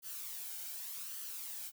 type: noise with flanger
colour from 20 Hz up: blue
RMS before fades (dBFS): -44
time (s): 0.02-1.72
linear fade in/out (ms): 50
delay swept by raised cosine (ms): 0.65 to 1.35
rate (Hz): 0.86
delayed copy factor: +0.5
effects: none